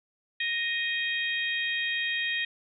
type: harmonic tone with a mistuned harmonic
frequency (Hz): 622.3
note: D#5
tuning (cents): 0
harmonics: 3 / 4 / 5 / 6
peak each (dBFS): -30 / -32 / -34 / -36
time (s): 0.4-2.45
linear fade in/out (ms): 5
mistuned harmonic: 5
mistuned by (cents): +59
effects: none